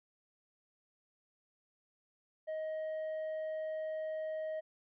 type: tone with tanh clipping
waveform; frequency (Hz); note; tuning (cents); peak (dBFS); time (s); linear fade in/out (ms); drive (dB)
sine; 628; D#5; +16; -37; 2.47-4.61; 20; 4
effects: none